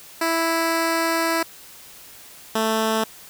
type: tone pair in turn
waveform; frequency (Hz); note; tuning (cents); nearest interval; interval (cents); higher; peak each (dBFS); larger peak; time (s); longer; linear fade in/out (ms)
10% pulse; 329.6 / 220.9; E4 / A3; 0 / +7; perfect fifth; 693; first; -11; neither; 0.21-1.43 / 2.55-3.04; first; 5
effects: white hiss -44 dBFS RMS until 3.29 s